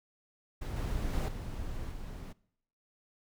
brown noise with level steps, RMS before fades -36 / -33 / -30 / -39 / -42 dBFS, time 0.61-2.33 s, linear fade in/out 10 ms, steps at 0.76 / 1.13 / 1.28 / 1.91 s, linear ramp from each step 5 ms, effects noise-tail reverb RT60 0.7 s tail -22 dB re dry

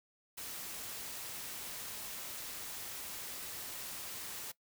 white noise, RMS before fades -44 dBFS, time 0.37-4.52 s, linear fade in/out 10 ms, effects noise-tail reverb RT60 0.1 s tail -19 dB re dry

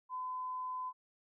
sine tone, 1015 Hz, B5, 47 cents sharp, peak -37 dBFS, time 0.09-0.93 s, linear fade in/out 50 ms, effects none

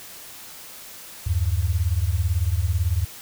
sine beating tone pair, 77.78 / 95.78 Hz, D#2 / G2, 0 / -40 cents, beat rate 18 Hz, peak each -22 dBFS, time 1.26-3.05 s, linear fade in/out 10 ms, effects white hiss -41 dBFS RMS until 3.21 s

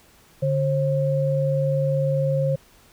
sine tone pair together, 144.85 / 535 Hz, D3 / C5, -24 / +38 cents, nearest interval octave + major seventh, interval 2262 cents, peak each -21 / -22 dBFS, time 0.42-2.56 s, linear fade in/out 10 ms, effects pink hiss -54 dBFS RMS until 2.92 s

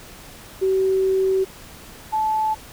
sine tone pair in turn, 381.2 / 869 Hz, G4 / A5, -48 / -22 cents, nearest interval octave + major second, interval 1426 cents, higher second, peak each -16 / -18 dBFS, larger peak first, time 0.61-1.45 / 2.12-2.55 s, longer first, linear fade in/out 20 ms, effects pink hiss -42 dBFS RMS until 2.72 s

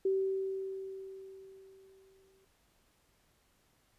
sine tone with exponential decay, 384.7 Hz, G4, 33 cents flat, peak -26 dBFS, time 0.05-2.45 s, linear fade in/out 5 ms, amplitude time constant 520 ms, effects pink hiss -71 dBFS RMS until 3.98 s + resampled to 32000 Hz

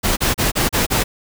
pink noise bursts, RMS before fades -17 dBFS, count 6, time 0.03-1.04 s, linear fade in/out 20 ms, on 140 ms, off 34 ms, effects none

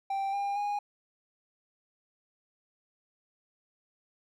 triangle tone with pitch steps, 784 / 802.3 / 821.1 Hz, G5 / G5 / G#5, 0 / +40 / -20 cents, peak -27 dBFS, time 0.1-0.79 s, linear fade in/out 5 ms, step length 230 ms, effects none

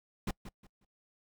brown noise with echo, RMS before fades -33 dBFS, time 0.27-0.31 s, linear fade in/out 5 ms, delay 180 ms, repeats 3, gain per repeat -12 dB, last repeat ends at 0.85 s, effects noise-tail reverb RT60 0.1 s tail -25 dB re dry

